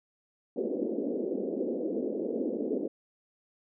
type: band-pass noise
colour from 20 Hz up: white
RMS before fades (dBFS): -32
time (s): 0.56-2.88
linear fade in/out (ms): 10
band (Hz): 220 to 510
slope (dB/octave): 48
effects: none

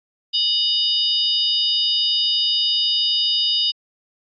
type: tone cluster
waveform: sine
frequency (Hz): 2945 / 3686 / 4896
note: F#7 / A#7 / D#8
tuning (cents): -9 / -20 / -29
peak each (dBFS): -21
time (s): 0.33-3.72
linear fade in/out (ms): 20
effects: AAC 48 kbps

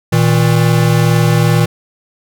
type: tone pair together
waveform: square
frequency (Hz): 117.4 / 159.57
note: A#2 / D#3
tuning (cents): +13 / +44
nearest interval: perfect fourth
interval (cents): 531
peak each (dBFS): -12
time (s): 0.12-1.66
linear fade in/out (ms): 10
effects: none

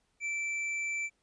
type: tone with hard clipping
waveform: sine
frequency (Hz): 2331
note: D7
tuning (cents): -14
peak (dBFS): -33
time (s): 0.2-1.1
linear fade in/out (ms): 50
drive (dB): 6
effects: pink hiss -75 dBFS RMS until 1.22 s + resampled to 22050 Hz

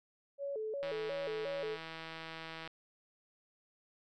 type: tone with vibrato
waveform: sine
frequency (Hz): 493.9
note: B4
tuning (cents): 0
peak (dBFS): -36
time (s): 0.38-1.78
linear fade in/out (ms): 50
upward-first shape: square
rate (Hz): 2.8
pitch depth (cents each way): 220
type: click train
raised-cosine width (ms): 0.3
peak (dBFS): -29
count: 300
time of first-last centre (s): 0.83-2.676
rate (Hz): 162
effects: none

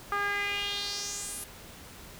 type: tone with band-pass filter sweep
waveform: sawtooth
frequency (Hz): 405.4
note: G#4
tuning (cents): -42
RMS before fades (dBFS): -33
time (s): 0.12-1.44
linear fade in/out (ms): 2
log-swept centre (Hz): 1300 to 11000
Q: 3.6
effects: pink hiss -48 dBFS RMS until 2.19 s

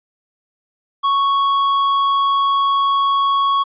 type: tone with tanh clipping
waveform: sine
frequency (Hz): 1108.7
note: C#6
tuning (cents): 0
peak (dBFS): -15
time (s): 1.03-3.64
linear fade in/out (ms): 20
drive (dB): 11
effects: resampled to 8000 Hz

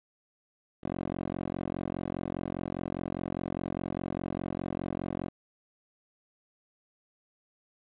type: tone with band-pass filter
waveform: 10% pulse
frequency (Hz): 44.92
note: F1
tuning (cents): +50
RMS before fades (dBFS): -35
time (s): 0.83-5.29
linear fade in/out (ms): 10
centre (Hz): 400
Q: 1.1
effects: resampled to 8000 Hz + 9-bit

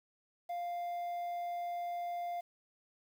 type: tone with quantisation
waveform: triangle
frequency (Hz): 698.5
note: F5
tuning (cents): 0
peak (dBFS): -34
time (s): 0.49-2.41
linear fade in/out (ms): 10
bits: 10
effects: none

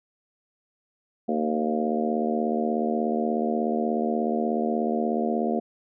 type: harmonic tone with a mistuned harmonic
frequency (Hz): 76.6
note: D#2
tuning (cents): -27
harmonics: 3 / 4 / 5 / 6 / 7 / 8 / 9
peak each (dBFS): -26 / -33 / -30 / -32 / -33 / -36 / -30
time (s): 1.28-5.6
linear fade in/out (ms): 10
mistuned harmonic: 9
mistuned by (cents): +20
effects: none

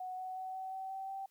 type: tone with pitch steps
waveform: sine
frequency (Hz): 740 / 746 / 752.1 / 758.2 / 764.3 / 770.5 / 776.8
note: F#5 / F#5 / F#5 / F#5 / G5 / G5 / G5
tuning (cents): 0 / +14 / +28 / +42 / -44 / -30 / -16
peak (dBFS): -39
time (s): 0-1.26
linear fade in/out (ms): 5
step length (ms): 180
effects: white hiss -74 dBFS RMS until 1.3 s

